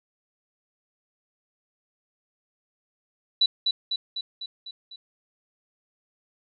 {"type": "tone with echo", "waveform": "sine", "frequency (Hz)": 3951, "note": "B7", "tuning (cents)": 0, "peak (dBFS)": -16, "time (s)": [3.41, 3.46], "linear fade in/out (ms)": 5, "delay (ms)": 250, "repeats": 6, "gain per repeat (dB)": -4, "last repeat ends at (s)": 4.96, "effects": []}